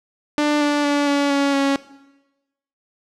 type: tone with pitch steps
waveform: sawtooth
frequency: 296.4 / 292.3 / 288.3 / 284.3 / 280.4 / 276.6 Hz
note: D4 / D4 / D4 / C#4 / C#4 / C#4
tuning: +16 / -8 / -32 / +44 / +20 / -4 cents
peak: -12 dBFS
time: 0.38-1.76 s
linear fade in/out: 0 ms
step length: 230 ms
effects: noise-tail reverb RT60 1.0 s tail -18 dB re dry + low-pass 6000 Hz 12 dB/octave